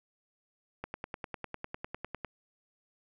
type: click train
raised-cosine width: 0.5 ms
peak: -22 dBFS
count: 15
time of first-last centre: 0.84-2.247 s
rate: 9.95 Hz
effects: none